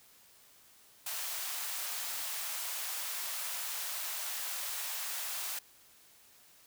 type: high-pass noise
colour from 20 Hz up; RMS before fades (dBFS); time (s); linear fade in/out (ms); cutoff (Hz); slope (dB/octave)
white; -38; 1.06-5.59; 5; 640; 24
effects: white hiss -61 dBFS RMS until 6.66 s